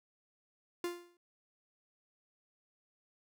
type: tone with exponential decay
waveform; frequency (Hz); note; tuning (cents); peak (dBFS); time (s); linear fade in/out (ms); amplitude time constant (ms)
45% pulse; 349.2; F4; 0; -32; 0.84-1.17; 2; 71
effects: none